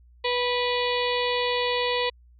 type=harmonic tone with a mistuned harmonic; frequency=490.8 Hz; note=B4; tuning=11 cents flat; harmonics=1 / 2 / 4 / 5 / 6 / 7 / 8 / 9; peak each=-26 / -29 / -32 / -33 / -34 / -34 / -35 / -36 dBFS; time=0.24-2.1 s; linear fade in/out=10 ms; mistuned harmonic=8; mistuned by=-23 cents; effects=added 60 Hz sine -51 dBFS peak until 2.39 s